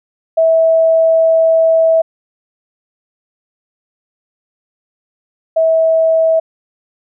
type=tone pair in turn; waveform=sine; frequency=651 / 648.1 Hz; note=E5 / E5; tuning=-22 / -30 cents; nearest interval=unison; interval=8 cents; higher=first; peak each=-7 / -8 dBFS; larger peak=first; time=0.37-2.02 / 5.56-6.4 s; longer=first; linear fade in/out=10 ms; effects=none